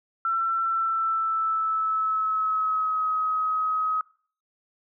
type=tone with pitch glide; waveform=sine; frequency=1344 to 1268.6 Hz; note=E6 to D#6; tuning=+33 to +33 cents; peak=-22 dBFS; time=0.25-4.01 s; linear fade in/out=2 ms; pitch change=-100 cents; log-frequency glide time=0.63-3.08 s; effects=noise-tail reverb RT60 0.5 s tail -23 dB re dry